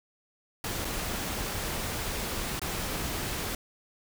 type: noise with dropouts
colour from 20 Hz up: pink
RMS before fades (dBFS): -33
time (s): 0.64-3.55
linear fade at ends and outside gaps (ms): 2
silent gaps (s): 0.847-0.851 / 2.595-2.616
effects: none